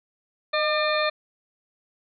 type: harmonic tone with a mistuned harmonic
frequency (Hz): 601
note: D5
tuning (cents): +40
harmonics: 1 / 2 / 3 / 4 / 6 / 7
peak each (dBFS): -24 / -27 / -29 / -30 / -32 / -32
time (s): 0.53-1.1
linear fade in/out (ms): 10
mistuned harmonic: 1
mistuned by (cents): +38
effects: none